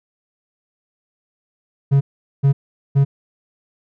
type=tone bursts; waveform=triangle; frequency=138.59 Hz; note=C#3; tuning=in tune; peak=-8 dBFS; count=3; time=1.91-3.05 s; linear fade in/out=20 ms; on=100 ms; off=420 ms; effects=none